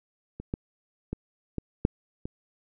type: clicks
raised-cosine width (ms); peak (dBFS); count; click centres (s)
3; -24 / -16 / -18 / -17 / -7 / -21; 6; 0.4 / 0.539 / 1.13 / 1.583 / 1.851 / 2.255
effects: none